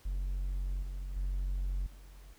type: tone with level steps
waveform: triangle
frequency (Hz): 46.25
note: F#1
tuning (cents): 0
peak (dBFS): -29 / -34 / -28 / -47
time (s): 0.05-2.34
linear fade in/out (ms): 10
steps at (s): 0.82 / 1.16 / 1.86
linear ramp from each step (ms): 5
effects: tanh soft clip ceiling -25 dBFS + pink hiss -62 dBFS RMS until 2.38 s